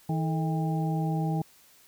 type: harmonic tone with a mistuned harmonic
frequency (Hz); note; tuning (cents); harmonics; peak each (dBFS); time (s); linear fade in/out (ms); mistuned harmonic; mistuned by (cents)
160; D#3; +49; 1 / 2 / 3 / 4 / 5; -26 / -35 / -40 / -43 / -35; 0.09-1.42; 5; 3; -150
effects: white hiss -58 dBFS RMS until 1.87 s